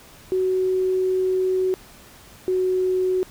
sine tone pair in turn, 373.1 / 370.5 Hz, F#4 / F#4, +14 / +2 cents, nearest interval unison, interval 12 cents, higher first, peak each -18 dBFS, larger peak neither, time 0.32-1.74 / 2.48-3.23 s, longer first, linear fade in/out 0 ms, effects pink hiss -47 dBFS RMS until 3.3 s

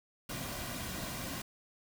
pink noise with comb filter, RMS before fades -40 dBFS, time 0.29-1.42 s, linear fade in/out 5 ms, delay 2.3 ms, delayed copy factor -0.5, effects none

